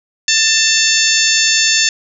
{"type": "harmonic tone with a mistuned harmonic", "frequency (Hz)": 890, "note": "A5", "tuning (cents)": 20, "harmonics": [2, 3, 4, 5, 6, 7, 8], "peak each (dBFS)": [-18, -18, -18, -18, -18, -18, -18], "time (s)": [0.28, 1.89], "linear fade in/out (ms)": 2, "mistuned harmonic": 7, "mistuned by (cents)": 29, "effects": []}